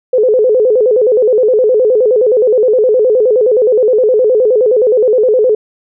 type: tone with vibrato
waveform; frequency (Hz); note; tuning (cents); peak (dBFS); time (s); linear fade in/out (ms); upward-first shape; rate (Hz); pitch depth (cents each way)
sine; 466.2; A#4; 0; -6; 0.13-5.55; 5; square; 9.6; 150
effects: none